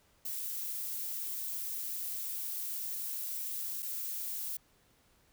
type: noise with dropouts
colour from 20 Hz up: violet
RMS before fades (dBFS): -38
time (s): 0.25-4.57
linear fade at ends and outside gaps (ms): 5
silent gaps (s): 3.824-3.827
effects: pink hiss -68 dBFS RMS until 5.32 s